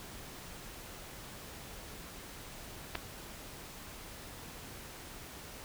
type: clicks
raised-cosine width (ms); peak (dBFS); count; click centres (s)
0.3; -25 / -18; 2; 2.951 / 2.954
effects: pink hiss -48 dBFS RMS until 5.64 s